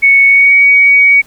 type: tone with pitch glide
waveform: sine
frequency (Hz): 2217 to 2252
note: C#7 to C#7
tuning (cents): 0 to +27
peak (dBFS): -3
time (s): 0.02-1.22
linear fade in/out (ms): 20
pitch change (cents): +27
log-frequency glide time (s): 0.26-0.57
effects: pink hiss -43 dBFS RMS until 1.26 s